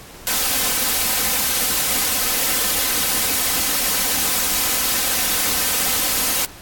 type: noise with comb filter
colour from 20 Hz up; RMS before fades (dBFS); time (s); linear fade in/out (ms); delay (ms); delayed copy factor
white; -19; 0.27-6.45; 0; 3.9; +0.65
effects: pink hiss -40 dBFS RMS until 6.61 s + AAC 64 kbps